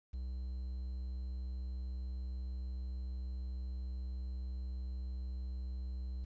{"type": "tone with quantisation", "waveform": "triangle", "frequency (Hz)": 63.3, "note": "B1", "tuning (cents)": 43, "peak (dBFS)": -36, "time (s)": [0.13, 6.25], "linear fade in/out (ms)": 10, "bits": 11, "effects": ["resampled to 16000 Hz"]}